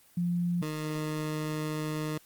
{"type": "tone pair in turn", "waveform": ["sine", "20% pulse"], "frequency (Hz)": [174.61, 153.95], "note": ["F3", "D#3"], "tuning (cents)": [0, -18], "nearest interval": "major second", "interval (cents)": 218, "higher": "first", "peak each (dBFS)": -26, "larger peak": "neither", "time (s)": [[0.17, 0.62], [0.62, 2.18]], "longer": "second", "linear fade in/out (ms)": 5, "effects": ["white hiss -60 dBFS RMS until 2.25 s", "Opus 24 kbps"]}